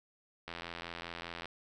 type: click train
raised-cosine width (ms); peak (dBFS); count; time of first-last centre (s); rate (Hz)
0.3; -25; 84; 0.48-1.456; 85
effects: none